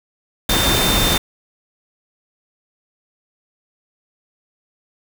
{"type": "tone in noise", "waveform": "sine", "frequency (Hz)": 3600, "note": "A7", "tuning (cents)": 39, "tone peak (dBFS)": -20, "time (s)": [0.49, 1.18], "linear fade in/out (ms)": 5, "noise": "pink", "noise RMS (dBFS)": -17, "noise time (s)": [0.49, 1.18], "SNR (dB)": -6, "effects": []}